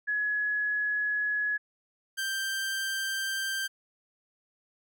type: tone pair in turn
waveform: sine / sawtooth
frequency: 1688 / 1572.3 Hz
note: G#6 / G6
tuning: +28 / +5 cents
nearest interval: minor second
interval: 123 cents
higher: first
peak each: -26 dBFS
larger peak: neither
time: 0.07-1.58 / 2.17-3.68 s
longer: neither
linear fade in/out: 20 ms
effects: none